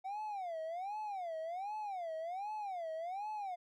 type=tone with vibrato; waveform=triangle; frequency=740 Hz; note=F#5; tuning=in tune; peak=-36 dBFS; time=0.04-3.56 s; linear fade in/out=20 ms; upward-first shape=sine; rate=1.3 Hz; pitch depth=260 cents each way; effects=tanh soft clip ceiling -32 dBFS